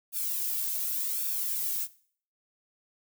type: noise with flanger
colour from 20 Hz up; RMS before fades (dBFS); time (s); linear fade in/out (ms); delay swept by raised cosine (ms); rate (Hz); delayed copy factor
violet; -31; 0.12-1.88; 50; 0.98 to 2.08; 0.88; -0.85
effects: noise-tail reverb RT60 0.5 s tail -18 dB re dry